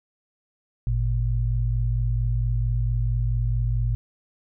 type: tone pair together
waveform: sine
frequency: 52.06 / 116.54 Hz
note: G#1 / A#2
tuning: +5 / 0 cents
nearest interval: octave + major second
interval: 1395 cents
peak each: -23 dBFS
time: 0.87-3.95 s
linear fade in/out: 0 ms
effects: none